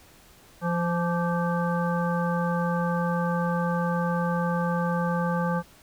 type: harmonic tone with a mistuned harmonic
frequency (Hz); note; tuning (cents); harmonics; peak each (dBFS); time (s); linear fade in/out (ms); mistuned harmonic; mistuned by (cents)
172.8; F3; -18; 1 / 3 / 5 / 7 / 9; -25 / -30 / -32 / -33 / -35; 0.61-5.63; 50; 7; -54
effects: pink hiss -54 dBFS RMS until 5.82 s